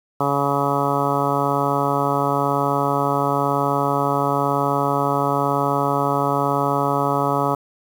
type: harmonic tone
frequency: 141 Hz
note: C#3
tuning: 30 cents sharp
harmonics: 1 / 2 / 3 / 4 / 5 / 6 / 7 / 8 / 9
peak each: -26 / -26 / -26 / -26 / -26 / -26 / -26 / -26 / -26 dBFS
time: 0.2-7.55 s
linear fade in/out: 5 ms
effects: 7-bit